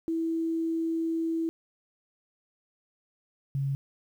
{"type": "tone pair in turn", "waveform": "sine", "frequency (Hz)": [327.6, 137.74], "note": ["E4", "C#3"], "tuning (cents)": [-11, -11], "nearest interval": "octave + minor third", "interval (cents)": 1500, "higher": "first", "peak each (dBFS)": -26, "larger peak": "neither", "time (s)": [[0.08, 1.49], [3.55, 3.75]], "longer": "first", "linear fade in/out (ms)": 0, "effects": ["10-bit"]}